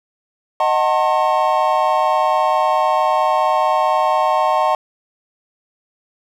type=chord; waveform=triangle; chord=D# diminished seventh; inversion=none; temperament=just; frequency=622.3 / 746.7 / 896 / 1075.3 Hz; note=D#5 / F#5 / A5 / C6; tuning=0 / +16 / +31 / +47 cents; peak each=-17 dBFS; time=0.6-4.75 s; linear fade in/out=2 ms; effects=none